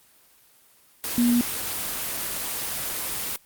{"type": "tone in noise", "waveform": "sine", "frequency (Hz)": 240, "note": "B3", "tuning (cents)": -49, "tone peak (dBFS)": -17, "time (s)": [1.18, 1.41], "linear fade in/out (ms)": 0, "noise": "white", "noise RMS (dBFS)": -29, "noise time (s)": [1.04, 3.36], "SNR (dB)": 9, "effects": ["white hiss -57 dBFS RMS until 3.45 s", "Opus 24 kbps"]}